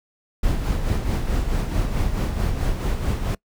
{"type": "noise with tremolo", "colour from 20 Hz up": "brown", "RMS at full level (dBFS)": -20, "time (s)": [0.43, 3.35], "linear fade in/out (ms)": 5, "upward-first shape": "sine", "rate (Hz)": 4.6, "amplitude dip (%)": 50, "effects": ["noise-tail reverb RT60 0.1 s tail -24 dB re dry"]}